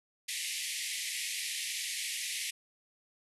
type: band-pass noise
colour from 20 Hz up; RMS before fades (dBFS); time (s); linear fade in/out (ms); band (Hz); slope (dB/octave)
pink; -37; 0.28-2.51; 10; 1900 to 12000; 96
effects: none